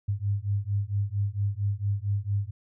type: beating tone pair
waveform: sine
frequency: 99 / 103.4 Hz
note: G2 / G#2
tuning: +18 / -7 cents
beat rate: 4.4 Hz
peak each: -28 dBFS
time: 0.08-2.51 s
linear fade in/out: 10 ms
effects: none